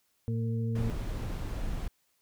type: harmonic tone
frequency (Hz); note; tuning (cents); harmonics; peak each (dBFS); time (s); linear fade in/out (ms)
114.2; A#2; -35; 1 / 2 / 4; -29 / -35 / -41; 0.28-0.9; 0
type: noise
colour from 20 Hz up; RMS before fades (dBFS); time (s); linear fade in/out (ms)
brown; -34; 0.75-1.88; 5
effects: white hiss -73 dBFS RMS until 2.21 s